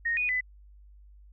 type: tone with pitch steps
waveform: sine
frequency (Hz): 1859 / 2471 / 2004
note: A#6 / D#7 / B6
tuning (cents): -5 / -13 / +25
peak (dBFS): -25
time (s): 0.05-0.41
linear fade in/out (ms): 10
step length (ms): 120
effects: added 50 Hz sine -50 dBFS peak until 1.32 s